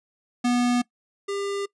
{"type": "tone pair in turn", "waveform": "square", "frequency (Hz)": [244.1, 399.9], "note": ["B3", "G4"], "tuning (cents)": [-20, 35], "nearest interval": "major sixth", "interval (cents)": 855, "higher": "second", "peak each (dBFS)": [-20, -27], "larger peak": "first", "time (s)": [[0.44, 0.82], [1.28, 1.66]], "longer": "neither", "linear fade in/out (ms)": 10, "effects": ["noise-tail reverb RT60 0.1 s tail -21 dB re dry", "resampled to 22050 Hz"]}